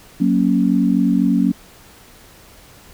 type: chord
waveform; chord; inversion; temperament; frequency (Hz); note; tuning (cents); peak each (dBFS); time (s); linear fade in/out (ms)
sine; F# major; none; equal; 185 / 233.1 / 277.2; F#3 / A#3 / C#4; 0 / 0 / 0; -17; 0.2-1.52; 10
effects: pink hiss -45 dBFS RMS until 2.93 s